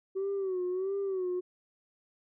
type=tone with vibrato; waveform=sine; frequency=378.2 Hz; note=F#4; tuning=38 cents sharp; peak=-28 dBFS; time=0.15-1.41 s; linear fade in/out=20 ms; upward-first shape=sine; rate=1.5 Hz; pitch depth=87 cents each way; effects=tanh soft clip ceiling -27 dBFS